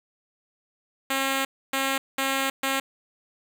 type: tone bursts at uneven times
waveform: 5% pulse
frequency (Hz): 269.8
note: C#4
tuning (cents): -47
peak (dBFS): -12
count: 4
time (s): 1.1-1.45 / 1.73-1.98 / 2.18-2.5 / 2.63-2.8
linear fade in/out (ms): 5
effects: none